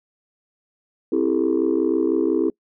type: chord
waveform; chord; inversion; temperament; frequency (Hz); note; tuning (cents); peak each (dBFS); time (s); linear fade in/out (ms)
sine; A minor seventh; first; just; 264 / 330 / 396 / 440; C4 / E4 / G4 / A4; +16 / +2 / +18 / 0; -23 / -19 / -22 / -24; 1.12-2.5; 5
effects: noise-tail reverb RT60 0.1 s tail -24 dB re dry + tanh soft clip ceiling -10 dBFS